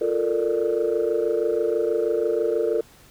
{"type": "chord", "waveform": "sine", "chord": "Bb major seventh", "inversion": "second", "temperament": "equal with one note detuned", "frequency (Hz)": [349.2, 440, 466.2, 593.1], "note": ["F4", "A4", "Bb4", "D5"], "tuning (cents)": [0, 0, 0, 17], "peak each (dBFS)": [-26, -23, -23, -28], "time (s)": [0.01, 2.81], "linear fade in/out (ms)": 5, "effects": ["tanh soft clip ceiling -13 dBFS", "pink hiss -52 dBFS RMS until 3.1 s"]}